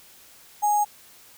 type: tone with sample-and-hold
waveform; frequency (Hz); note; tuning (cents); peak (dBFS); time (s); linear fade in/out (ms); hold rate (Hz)
sine; 830.6; G#5; 0; -18; 0.62-0.85; 20; 7350
effects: white hiss -51 dBFS RMS until 1.37 s